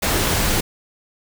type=noise; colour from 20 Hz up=pink; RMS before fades=-19 dBFS; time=0.02-0.61 s; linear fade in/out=10 ms; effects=none